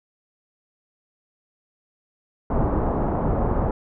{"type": "low-pass noise", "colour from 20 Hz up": "pink", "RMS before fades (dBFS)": -22, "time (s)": [2.5, 3.71], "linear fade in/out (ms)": 2, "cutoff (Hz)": 1000, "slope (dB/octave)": 24, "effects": []}